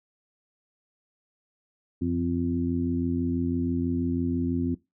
harmonic tone with a mistuned harmonic, 86.1 Hz, F2, 24 cents flat, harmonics 1 / 2 / 3 / 4, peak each -31 / -32 / -26 / -34 dBFS, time 2.01-4.75 s, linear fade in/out 10 ms, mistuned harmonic 1, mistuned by +54 cents, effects noise-tail reverb RT60 0.2 s tail -19 dB re dry

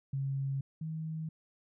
sine tone pair in turn, 136.6 / 158.84 Hz, C#3 / D#3, -25 / +36 cents, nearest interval minor third, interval 261 cents, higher second, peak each -31 / -35 dBFS, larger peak first, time 0.13-0.61 / 0.81-1.29 s, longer neither, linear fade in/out 5 ms, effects none

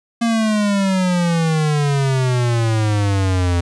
square exponential sweep, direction down, 234.6 to 85.8 Hz, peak -15 dBFS, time 0.21-3.61 s, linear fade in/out 10 ms, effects resampled to 22050 Hz + 9-bit

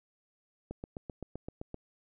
click train, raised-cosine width 2 ms, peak -26 dBFS, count 9, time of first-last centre 0.71-1.744 s, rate 7.74 Hz, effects none

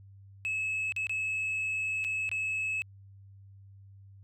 sine tone with dropouts, 2589 Hz, E7, 32 cents flat, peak -27 dBFS, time 0.45-2.82 s, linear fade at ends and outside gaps 0 ms, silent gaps 0.922-0.964 / 1.069-1.095 / 2.042-2.047 / 2.292-2.315 s, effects tanh soft clip ceiling -28 dBFS + added 98 Hz sine -50 dBFS peak until 4.23 s

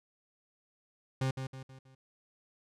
40% pulse tone with echo, 132.1 Hz, C3, 17 cents sharp, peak -28 dBFS, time 1.21-1.31 s, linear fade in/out 5 ms, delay 160 ms, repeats 4, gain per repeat -7 dB, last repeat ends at 1.95 s, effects low-pass 8000 Hz 12 dB/octave

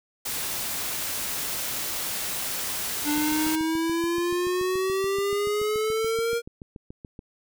white noise, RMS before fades -30 dBFS, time 0.25-3.56 s, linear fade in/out 10 ms
square exponential sweep, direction up, 293.7 to 471.1 Hz, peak -24 dBFS, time 3.04-6.42 s, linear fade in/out 50 ms
click train, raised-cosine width 3 ms, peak -27 dBFS, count 29, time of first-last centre 3.18-7.191 s, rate 6.98 Hz
effects none

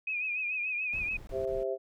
sine tone with vibrato, 2489 Hz, D#7, in tune, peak -30 dBFS, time 0.07-1.17 s, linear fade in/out 5 ms, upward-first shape triangle, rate 6.9 Hz, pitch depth 80 cents each way
brown noise bursts, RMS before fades -44 dBFS, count 4, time 0.93-1.633 s, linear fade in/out 0 ms, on 160 ms, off 21 ms
harmonic tone, 132.1 Hz, C3, 17 cents sharp, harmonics 3 / 4 / 5, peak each -33 / -34 / -35 dBFS, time 1.31-1.78 s, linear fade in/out 50 ms
effects none

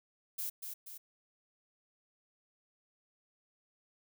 violet noise with echo, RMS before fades -38 dBFS, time 0.38-0.5 s, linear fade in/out 10 ms, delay 240 ms, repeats 2, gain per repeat -5 dB, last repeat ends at 0.98 s, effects none

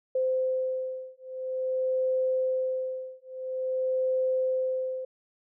sine beating tone pair, 517 / 517.49 Hz, C5 / C5, -21 / -19 cents, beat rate 0.49 Hz, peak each -29 dBFS, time 0.15-5.05 s, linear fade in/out 5 ms, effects none

